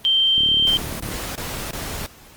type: tone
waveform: sine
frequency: 3136 Hz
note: G7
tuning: in tune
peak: -14 dBFS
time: 0.05-0.77 s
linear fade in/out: 0 ms
type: click train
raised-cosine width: 3 ms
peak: -20 dBFS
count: 29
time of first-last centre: 0.38-1.143 s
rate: 36.7 Hz
type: noise bursts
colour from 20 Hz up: pink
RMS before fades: -29 dBFS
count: 4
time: 0.67-2.062 s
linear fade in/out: 0 ms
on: 330 ms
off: 24 ms
effects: pink hiss -46 dBFS RMS until 2.36 s + Opus 24 kbps